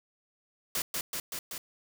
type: noise with echo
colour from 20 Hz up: white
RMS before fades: -31 dBFS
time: 0.75-0.82 s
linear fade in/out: 2 ms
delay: 190 ms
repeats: 4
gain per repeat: -2 dB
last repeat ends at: 1.58 s
effects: none